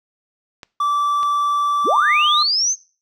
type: clicks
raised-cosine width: 0.2 ms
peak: -18 dBFS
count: 2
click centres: 0.632 / 1.231 s
type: tone with pitch glide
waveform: triangle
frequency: 1163 to 1202.6 Hz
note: D6 to D6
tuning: -17 to +41 cents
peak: -14 dBFS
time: 0.8-2.43 s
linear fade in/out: 5 ms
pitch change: +58 cents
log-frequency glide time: 1.84-2.09 s
type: linear sweep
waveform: sine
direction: up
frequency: 155.56 to 6470 Hz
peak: -15 dBFS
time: 1.84-2.76 s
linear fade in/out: 50 ms
effects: noise-tail reverb RT60 0.4 s tail -22 dB re dry